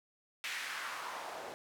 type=noise with band-pass filter sweep; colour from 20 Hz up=white; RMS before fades=-42 dBFS; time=0.44-1.54 s; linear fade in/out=0 ms; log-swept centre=2300 to 580 Hz; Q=1.8; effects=none